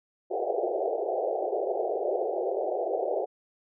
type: band-pass noise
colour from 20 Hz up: pink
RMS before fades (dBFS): -29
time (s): 0.3-3.26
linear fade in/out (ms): 20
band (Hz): 360 to 770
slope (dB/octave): 96
effects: none